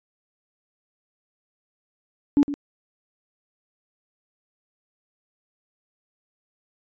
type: tone with echo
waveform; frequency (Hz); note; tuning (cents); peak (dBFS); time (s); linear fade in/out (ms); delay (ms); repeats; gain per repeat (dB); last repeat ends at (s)
sine; 286.2; D4; -45; -12; 2.37-2.43; 0; 110; 1; -13; 2.54
effects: tanh soft clip ceiling -9 dBFS + resampled to 16000 Hz